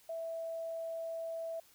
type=tone; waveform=sine; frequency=658 Hz; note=E5; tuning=3 cents flat; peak=-37 dBFS; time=0.09-1.6 s; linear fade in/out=5 ms; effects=white hiss -64 dBFS RMS until 1.74 s